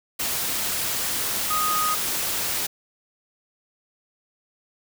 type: tone in noise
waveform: sine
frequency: 1244.5 Hz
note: D#6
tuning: in tune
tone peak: -22 dBFS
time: 1.5-1.95 s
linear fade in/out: 10 ms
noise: white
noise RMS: -26 dBFS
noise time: 0.19-2.67 s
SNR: +1 dB
effects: none